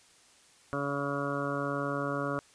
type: harmonic tone with a mistuned harmonic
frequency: 141.6 Hz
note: C#3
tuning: 37 cents sharp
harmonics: 1 / 2 / 3 / 4 / 5 / 7 / 8 / 9 / 10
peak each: -38 / -36 / -39 / -36 / -44 / -45 / -38 / -40 / -39 dBFS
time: 0.73-2.39 s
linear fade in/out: 0 ms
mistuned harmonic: 5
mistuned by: -20 cents
effects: white hiss -60 dBFS RMS until 2.54 s + resampled to 22050 Hz